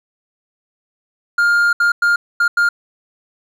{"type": "tone bursts at uneven times", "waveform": "triangle", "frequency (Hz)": 1408, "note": "F6", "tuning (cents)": 14, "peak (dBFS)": -9, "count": 5, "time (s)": [[1.38, 1.73], [1.8, 1.92], [2.02, 2.16], [2.4, 2.48], [2.57, 2.69]], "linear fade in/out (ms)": 5, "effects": []}